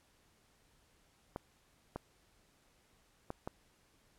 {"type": "clicks", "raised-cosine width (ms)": 1, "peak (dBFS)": -25, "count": 4, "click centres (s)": [1.361, 1.96, 3.304, 3.475], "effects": ["pink hiss -70 dBFS RMS until 4.18 s", "low-pass 12000 Hz 12 dB/octave"]}